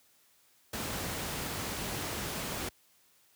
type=noise; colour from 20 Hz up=pink; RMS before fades=-36 dBFS; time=0.73-2.69 s; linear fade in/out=5 ms; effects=white hiss -66 dBFS RMS until 3.35 s + high-pass 60 Hz 12 dB/octave